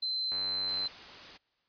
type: tone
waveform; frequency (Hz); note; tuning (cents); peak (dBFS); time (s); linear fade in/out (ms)
sine; 4082; C8; -44; -30; 0.02-0.88; 10
type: click train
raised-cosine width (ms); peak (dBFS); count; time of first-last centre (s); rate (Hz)
0.5; -31; 52; 0.32-0.857; 94.9
type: noise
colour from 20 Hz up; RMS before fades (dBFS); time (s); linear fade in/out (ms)
white; -47; 0.67-1.38; 20
effects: white hiss -75 dBFS RMS until 1.68 s + resampled to 11025 Hz